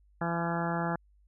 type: harmonic tone with a mistuned harmonic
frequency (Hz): 169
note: E3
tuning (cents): +43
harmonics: 1 / 2 / 3 / 4 / 5 / 6 / 7 / 8 / 9 / 10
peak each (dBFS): -32 / -38 / -40 / -37 / -36 / -42 / -42 / -39 / -45 / -41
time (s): 0.21-0.96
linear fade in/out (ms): 5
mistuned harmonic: 8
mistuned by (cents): +22
effects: added 50 Hz sine -60 dBFS peak until 1.27 s